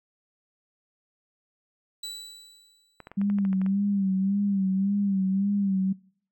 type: tone with exponential decay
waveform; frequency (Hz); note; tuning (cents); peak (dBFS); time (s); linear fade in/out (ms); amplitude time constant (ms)
35% pulse; 3951; B7; 0; -30; 2.03-3.09; 5; 230
type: clicks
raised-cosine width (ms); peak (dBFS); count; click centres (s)
0.5; -27; 10; 3.003 / 3.071 / 3.116 / 3.215 / 3.3 / 3.386 / 3.451 / 3.53 / 3.616 / 3.663
type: tone with vibrato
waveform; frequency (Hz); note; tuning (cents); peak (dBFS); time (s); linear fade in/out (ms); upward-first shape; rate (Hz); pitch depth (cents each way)
sine; 196; G3; 0; -22; 3.17-5.93; 10; sine; 1.8; 62
effects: noise-tail reverb RT60 0.6 s tail -24 dB re dry